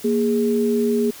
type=tone pair together; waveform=sine; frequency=233.4 / 413.1 Hz; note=A#3 / G#4; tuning=+2 / -9 cents; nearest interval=minor seventh; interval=989 cents; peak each=-19 dBFS; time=0.04-1.11 s; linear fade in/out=10 ms; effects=white hiss -40 dBFS RMS until 1.2 s